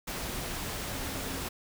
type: tone in noise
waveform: sine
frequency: 267.6 Hz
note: C4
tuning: 39 cents sharp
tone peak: -43 dBFS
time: 0.93-1.41 s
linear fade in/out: 10 ms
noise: pink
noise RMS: -36 dBFS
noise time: 0.07-1.49 s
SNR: -10 dB
effects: none